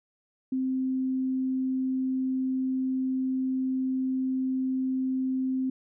sine tone, 260.7 Hz, C4, 6 cents flat, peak -25 dBFS, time 0.52-5.7 s, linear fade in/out 5 ms, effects none

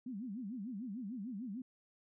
sine tone with vibrato, 224.5 Hz, A3, 35 cents sharp, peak -40 dBFS, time 0.06-1.62 s, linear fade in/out 5 ms, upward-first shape sine, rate 6.7 Hz, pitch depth 280 cents each way, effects none

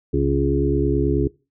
harmonic tone with a mistuned harmonic, 69.3 Hz, C#2, in tune, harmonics 1 / 2 / 4 / 5 / 6, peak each -23 / -23 / -23 / -23 / -23 dBFS, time 0.13-1.28 s, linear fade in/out 10 ms, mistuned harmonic 1, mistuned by -26 cents, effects noise-tail reverb RT60 0.3 s tail -22 dB re dry

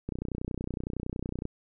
click train, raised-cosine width 3 ms, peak -20 dBFS, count 43, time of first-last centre 0.09-1.454 s, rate 30.8 Hz, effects none

